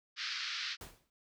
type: band-pass noise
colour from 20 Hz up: white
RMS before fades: -39 dBFS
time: 0.16-0.77 s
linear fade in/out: 50 ms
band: 1300 to 5200 Hz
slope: 48 dB/octave
type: noise with exponential decay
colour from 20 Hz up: pink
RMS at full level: -44 dBFS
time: 0.81-1.1 s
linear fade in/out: 1 ms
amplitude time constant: 62 ms
effects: none